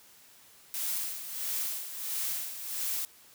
blue noise with tremolo, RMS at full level -32 dBFS, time 0.74-3.05 s, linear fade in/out 0 ms, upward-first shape sine, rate 1.5 Hz, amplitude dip 65%, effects white hiss -57 dBFS RMS until 3.34 s + high-pass 60 Hz 12 dB/octave

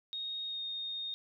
sine tone with pitch glide, 3729 to 3695 Hz, A#7 to A#7, 0 to -16 cents, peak -36 dBFS, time 0.13-1.14 s, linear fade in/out 0 ms, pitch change -16 cents, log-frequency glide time 0.47-0.61 s, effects 13-bit

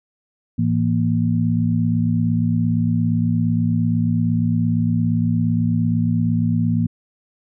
sine tone cluster, 108.8 / 166.3 / 234.8 Hz, A2 / E3 / A#3, -19 / +16 / +13 cents, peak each -20 dBFS, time 0.58-6.87 s, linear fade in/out 10 ms, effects none

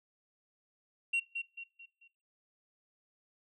sine tone with echo, 2746 Hz, F7, 30 cents flat, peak -25 dBFS, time 1.13-1.2 s, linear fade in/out 10 ms, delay 220 ms, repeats 4, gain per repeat -8 dB, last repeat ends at 2.08 s, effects noise-tail reverb RT60 0.4 s tail -22 dB re dry + tanh soft clip ceiling -27 dBFS

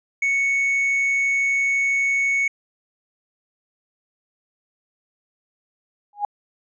triangle tone, 2217 Hz, C#7, in tune, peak -16 dBFS, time 0.22-2.48 s, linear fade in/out 5 ms
sine tone with exponential growth, 823 Hz, G#5, 16 cents flat, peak -16 dBFS, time 6.13-6.25 s, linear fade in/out 2 ms, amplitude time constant 25 ms
effects resampled to 16000 Hz

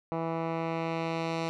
10% pulse tone with low-pass filter sweep, 164.3 Hz, E3, 5 cents flat, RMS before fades -32 dBFS, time 0.12-1.49 s, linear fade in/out 0 ms, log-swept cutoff 1200 to 4900 Hz, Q 0.94, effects none

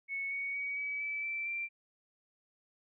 sine tone with pitch steps, 2208 / 2232 / 2257 / 2282 / 2307 / 2333 / 2358 Hz, C#7 / C#7 / C#7 / C#7 / D7 / D7 / D7, -7 / +11 / +31 / +50 / -31 / -12 / +6 cents, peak -34 dBFS, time 0.08-1.69 s, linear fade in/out 50 ms, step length 230 ms, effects none

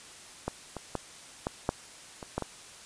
clicks, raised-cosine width 1 ms, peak -16 / -22 / -16 / -15 / -11 / -25 / -15 / -18 dBFS, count 8, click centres 0.48 / 0.767 / 0.953 / 1.469 / 1.691 / 2.228 / 2.38 / 2.423 s, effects white hiss -49 dBFS RMS until 2.85 s + resampled to 22050 Hz

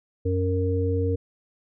harmonic tone, 92.5 Hz, F#2, in tune, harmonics 1 / 3 / 5, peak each -23 / -30 / -26 dBFS, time 0.25-1.16 s, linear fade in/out 10 ms, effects none

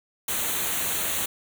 white band-stop noise, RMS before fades -27 dBFS, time 0.28-1.26 s, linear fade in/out 5 ms, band 4300 to 6000 Hz, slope 96 dB/octave, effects none

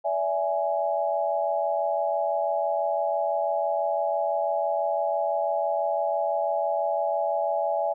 sine tone cluster, 575 / 661 / 832 Hz, D5 / E5 / G#5, -37 / +5 / +3 cents, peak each -28 / -26 / -28 dBFS, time 0.04-7.94 s, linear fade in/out 20 ms, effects none

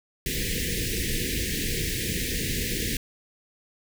pink band-stop noise, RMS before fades -28 dBFS, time 0.26-2.97 s, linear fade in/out 2 ms, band 500 to 1700 Hz, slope 96 dB/octave, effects none

